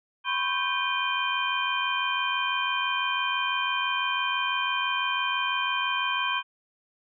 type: tone cluster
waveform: sine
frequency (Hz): 1002 / 1088 / 1567 / 2446 / 3117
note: B5 / C#6 / G6 / D#7 / G7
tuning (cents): +25 / -33 / -1 / -30 / -11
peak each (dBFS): -31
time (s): 0.24-6.43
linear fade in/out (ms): 50
effects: none